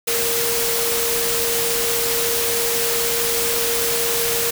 sine tone in noise, 466.2 Hz, A#4, in tune, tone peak -24 dBFS, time 0.07-4.51 s, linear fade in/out 10 ms, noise white, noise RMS -21 dBFS, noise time 0.07-4.51 s, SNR -6 dB, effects none

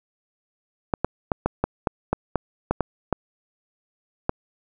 clicks, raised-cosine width 1 ms, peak -6 dBFS, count 12, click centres 0.938 / 1.046 / 1.318 / 1.46 / 1.64 / 1.872 / 2.13 / 2.357 / 2.71 / 2.807 / 3.127 / 4.294 s, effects none

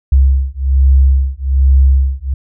sine beating tone pair, 66.5 / 67.7 Hz, C2 / C#2, +29 / -40 cents, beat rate 1.2 Hz, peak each -10 dBFS, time 0.12-2.34 s, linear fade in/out 5 ms, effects none

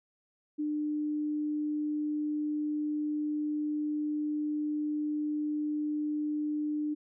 sine tone, 300 Hz, D4, 37 cents sharp, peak -29 dBFS, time 0.58-6.95 s, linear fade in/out 20 ms, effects none

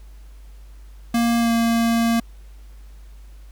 square tone with pitch glide, 234 to 230.9 Hz, A#3 to A#3, +7 to -16 cents, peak -17 dBFS, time 1.14-2.2 s, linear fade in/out 5 ms, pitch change -23 cents, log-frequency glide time 1.39-1.51 s, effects added 50 Hz sine -39 dBFS peak until 3.51 s + pink hiss -57 dBFS RMS until 3.51 s

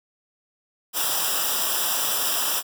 white noise with comb filter, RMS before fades -24 dBFS, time 0.93-2.63 s, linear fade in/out 50 ms, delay 0.46 ms, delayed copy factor -0.85, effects none

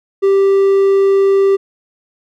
triangle tone, 392 Hz, G4, in tune, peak -6 dBFS, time 0.22-1.57 s, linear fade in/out 20 ms, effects none

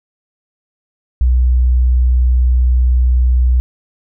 sine tone, 62.1 Hz, B1, 10 cents sharp, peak -8 dBFS, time 1.21-3.6 s, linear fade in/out 0 ms, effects none

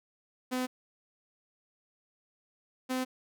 sawtooth tone pair in turn, 253.9 / 256.9 Hz, B3 / C4, +48 / -32 cents, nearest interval unison, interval 20 cents, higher second, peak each -26 dBFS, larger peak neither, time 0.51-0.67 / 2.89-3.05 s, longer neither, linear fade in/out 20 ms, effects none

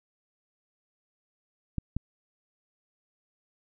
clicks, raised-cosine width 5 ms, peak -17 dBFS, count 2, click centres 1.783 / 1.966 s, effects none

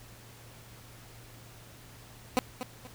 15% pulse tone with echo, 252.2 Hz, B3, 36 cents sharp, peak -16 dBFS, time 2.37-2.39 s, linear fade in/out 0 ms, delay 240 ms, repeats 2, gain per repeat -11 dB, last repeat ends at 2.87 s, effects added 116 Hz sine -53 dBFS peak until 2.94 s + pink hiss -53 dBFS RMS until 2.94 s

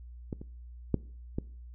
clicks, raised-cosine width 3 ms, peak -21 / -29 / -12 / -18 dBFS, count 4, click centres 0.328 / 0.415 / 0.943 / 1.385 s, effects noise-tail reverb RT60 0.5 s tail -22 dB re dry + added 60 Hz sine -44 dBFS peak until 1.74 s

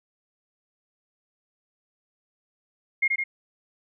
sine tone with echo, 2138 Hz, C7, 37 cents sharp, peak -18 dBFS, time 3.02-3.08 s, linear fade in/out 10 ms, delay 80 ms, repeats 2, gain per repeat -3 dB, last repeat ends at 3.24 s, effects none

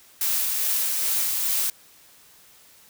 blue noise with tremolo, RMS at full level -23 dBFS, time 0.21-1.7 s, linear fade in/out 2 ms, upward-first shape sine, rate 2.4 Hz, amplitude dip 25%, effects white hiss -53 dBFS RMS until 2.89 s

